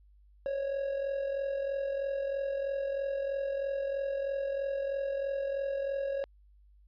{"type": "tone with amplitude modulation", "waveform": "triangle", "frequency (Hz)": 551, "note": "C#5", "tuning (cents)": -11, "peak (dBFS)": -26, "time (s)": [0.46, 6.24], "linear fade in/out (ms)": 0, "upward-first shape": "sine", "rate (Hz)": 43.1, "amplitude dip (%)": 55, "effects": ["added 50 Hz sine -57 dBFS peak until 6.87 s", "resampled to 11025 Hz"]}